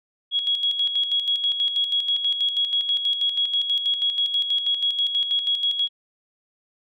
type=tone with tremolo; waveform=sine; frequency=3324 Hz; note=G#7; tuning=1 cent sharp; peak=-18 dBFS; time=0.31-5.89 s; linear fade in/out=50 ms; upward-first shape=square; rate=6.2 Hz; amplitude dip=55%; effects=none